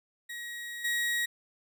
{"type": "tone with level steps", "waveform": "35% pulse", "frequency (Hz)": 1900, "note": "A#6", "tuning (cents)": 33, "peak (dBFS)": [-36, -26], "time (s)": [0.29, 1.26], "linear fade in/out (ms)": 10, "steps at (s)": 0.84, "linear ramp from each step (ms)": 10, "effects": []}